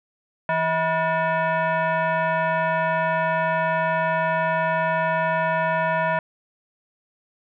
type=tone with frequency modulation; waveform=sine; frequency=165.3 Hz; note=E3; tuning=5 cents sharp; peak=-19 dBFS; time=0.49-6.19 s; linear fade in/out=2 ms; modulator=806 Hz; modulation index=1.9; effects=none